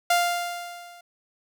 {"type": "tone with level ramp", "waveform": "sawtooth", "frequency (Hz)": 698.5, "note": "F5", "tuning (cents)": 0, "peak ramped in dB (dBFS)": [-13, -42], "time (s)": [0.1, 1.01], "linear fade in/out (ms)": 5, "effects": []}